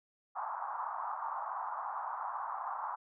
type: band-pass noise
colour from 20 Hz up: white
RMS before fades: -39 dBFS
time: 0.35-2.96 s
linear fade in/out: 20 ms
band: 770 to 1200 Hz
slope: 48 dB/octave
effects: none